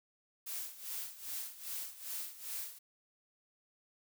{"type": "noise with tremolo", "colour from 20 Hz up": "blue", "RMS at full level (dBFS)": -40, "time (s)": [0.46, 2.79], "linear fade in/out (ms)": 10, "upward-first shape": "sine", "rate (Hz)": 2.5, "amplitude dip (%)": 80, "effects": []}